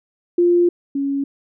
sine tone pair in turn, 349.2 / 277.9 Hz, F4 / C#4, 0 / +4 cents, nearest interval major third, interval 396 cents, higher first, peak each -11 / -18 dBFS, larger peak first, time 0.38-0.69 / 0.95-1.24 s, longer first, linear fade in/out 5 ms, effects none

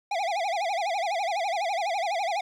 square tone with vibrato, 740 Hz, F#5, in tune, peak -26 dBFS, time 0.11-2.41 s, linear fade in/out 5 ms, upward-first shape sine, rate 12 Hz, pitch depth 210 cents each way, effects low-pass 5000 Hz 12 dB/octave + 11-bit

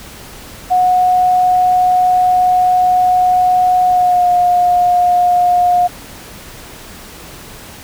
sine tone with pitch glide, 730 to 713.7 Hz, F#5 to F5, -24 to +37 cents, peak -8 dBFS, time 0.7-5.88 s, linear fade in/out 20 ms, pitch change -39 cents, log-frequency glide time 3.85-4.28 s, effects pink hiss -34 dBFS RMS until 7.83 s

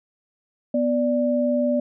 sine tone pair together, 246.9 / 587.2 Hz, B3 / D5, 0 / 0 cents, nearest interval octave + minor third, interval 1500 cents, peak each -21 dBFS, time 0.74-1.8 s, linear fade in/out 5 ms, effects none

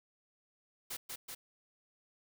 white noise with echo, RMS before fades -41 dBFS, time 0.9-0.97 s, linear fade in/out 10 ms, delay 190 ms, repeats 2, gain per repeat -2 dB, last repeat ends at 1.35 s, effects none

